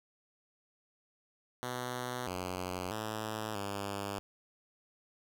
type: tone with pitch steps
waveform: 5% pulse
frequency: 124.3 / 91.4 / 108.8 / 100.2 Hz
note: B2 / F#2 / A2 / G2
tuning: +12 / -21 / -19 / +38 cents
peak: -25 dBFS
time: 1.63-4.19 s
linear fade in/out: 0 ms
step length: 640 ms
effects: none